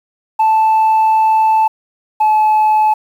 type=tone pair in turn; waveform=sine; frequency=878 / 860.4 Hz; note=A5 / A5; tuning=-4 / -39 cents; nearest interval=unison; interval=35 cents; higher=first; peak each=-6 dBFS; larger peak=neither; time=0.39-1.68 / 2.2-2.94 s; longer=first; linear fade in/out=10 ms; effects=tanh soft clip ceiling -7 dBFS + 7-bit